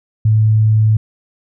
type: tone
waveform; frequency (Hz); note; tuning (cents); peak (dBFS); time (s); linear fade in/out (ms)
sine; 108.8; A2; -19; -8; 0.25-0.97; 5
effects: none